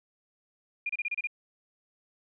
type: tone bursts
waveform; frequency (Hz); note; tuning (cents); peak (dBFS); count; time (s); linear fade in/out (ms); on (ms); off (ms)
sine; 2421; D#7; -48; -28; 7; 0.86-1.272; 5; 34; 29
effects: none